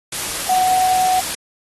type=tone in noise; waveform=sine; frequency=743 Hz; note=F#5; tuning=7 cents sharp; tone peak=-13 dBFS; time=0.49-1.2 s; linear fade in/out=5 ms; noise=white; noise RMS=-24 dBFS; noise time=0.12-1.35 s; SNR=+8 dB; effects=AAC 32 kbps